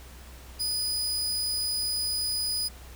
sawtooth tone, 4968 Hz, D#8, 3 cents flat, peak -24 dBFS, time 0.59-2.69 s, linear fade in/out 20 ms, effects added 63 Hz sine -45 dBFS peak until 2.95 s + pink hiss -50 dBFS RMS until 2.95 s

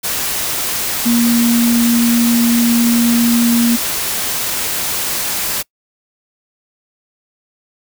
sine tone in noise, 235.3 Hz, A#3, 16 cents sharp, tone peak -10 dBFS, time 1.05-3.77 s, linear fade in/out 20 ms, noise white, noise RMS -19 dBFS, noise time 0.03-5.63 s, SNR +6 dB, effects noise-tail reverb RT60 0.1 s tail -24 dB re dry

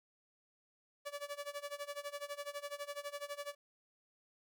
sawtooth tone with tremolo, 576 Hz, D5, 34 cents flat, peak -35 dBFS, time 1.05-3.55 s, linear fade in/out 20 ms, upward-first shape sine, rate 12 Hz, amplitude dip 90%, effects none

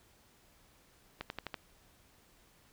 accelerating click train, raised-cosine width 0.3 ms, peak -22 dBFS, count 5, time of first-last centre 1.21-1.543 s, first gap 91 ms, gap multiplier 0.94, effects pink hiss -65 dBFS RMS until 2.72 s

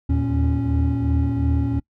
triangle tone cluster, 77.4 / 80.2 / 115.3 / 276.6 Hz, D#2 / E2 / A#2 / C#4, -9 / -47 / -19 / -4 cents, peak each -21 dBFS, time 0.09-1.8 s, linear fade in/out 10 ms, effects noise-tail reverb RT60 0.1 s tail -24 dB re dry + tanh soft clip ceiling -7 dBFS

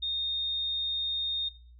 sine tone, 3680 Hz, A#7, 23 cents flat, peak -29 dBFS, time 0.02-1.49 s, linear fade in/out 10 ms, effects noise-tail reverb RT60 0.4 s tail -17 dB re dry + added 60 Hz sine -50 dBFS peak until 1.79 s

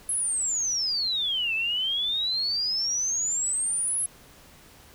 sine exponential two-way sweep, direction down then up, 10950 to 2600 to 10950 Hz, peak -24 dBFS, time 0.09-4.06 s, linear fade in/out 2 ms, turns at 1.54 s, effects pink hiss -52 dBFS RMS until 4.94 s

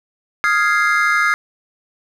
triangle chord, F minor seventh, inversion third, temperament equal, 1244.5 / 1396.9 / 1661.2 / 2093 Hz, Eb6 / F6 / Ab6 / C7, 0 / 0 / 0 / 0 cents, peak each -17 dBFS, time 0.44-1.34 s, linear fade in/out 0 ms, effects none

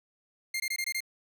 sawtooth tone bursts, 2113 Hz, C7, 16 cents sharp, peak -26 dBFS, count 6, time 0.54-1.005 s, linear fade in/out 5 ms, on 60 ms, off 21 ms, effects none

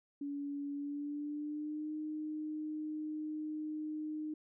sine tone with pitch glide, 284.7 to 306.9 Hz, C#4 to D#4, +46 to -24 cents, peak -37 dBFS, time 0.21-4.34 s, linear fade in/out 5 ms, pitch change +130 cents, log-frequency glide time 0.74-1.94 s, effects none

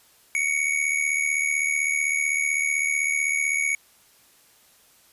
square tone with amplitude modulation, 2234 Hz, C#7, 13 cents sharp, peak -19 dBFS, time 0.35-3.75 s, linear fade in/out 0 ms, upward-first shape sine, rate 75.8 Hz, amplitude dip 70%, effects white hiss -57 dBFS RMS until 5.12 s + resampled to 32000 Hz

